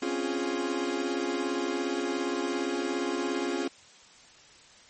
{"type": "chord", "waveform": "40% pulse", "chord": "Db major seventh", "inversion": "third", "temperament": "equal with one note detuned", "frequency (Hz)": [261.6, 278.9, 349.2, 415.3], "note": ["C4", "Db4", "F4", "Ab4"], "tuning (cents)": [0, 11, 0, 0], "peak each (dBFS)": [-35, -33, -31, -34], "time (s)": [0.02, 3.68], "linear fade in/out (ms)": 5, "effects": ["white hiss -54 dBFS RMS until 4.89 s", "MP3 32 kbps"]}